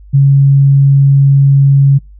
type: tone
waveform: sine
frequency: 138.59 Hz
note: C#3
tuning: in tune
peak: -3 dBFS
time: 0.13-1.99 s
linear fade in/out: 20 ms
effects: noise-tail reverb RT60 0.2 s tail -26 dB re dry + added 50 Hz sine -33 dBFS peak until 2.19 s